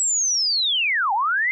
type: linear two-way sweep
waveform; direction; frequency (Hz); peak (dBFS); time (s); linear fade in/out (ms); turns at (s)
sine; down then up; 7850 to 764 to 2117; -18; 0-1.51; 0; 1.13
effects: none